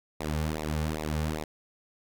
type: tone with flanger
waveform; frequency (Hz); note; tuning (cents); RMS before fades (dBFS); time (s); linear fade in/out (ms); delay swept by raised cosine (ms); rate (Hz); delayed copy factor
sawtooth; 77.2; D#2; -13; -31; 0.2-1.44; 5; 0.63 to 3.13; 2.5; -1
effects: none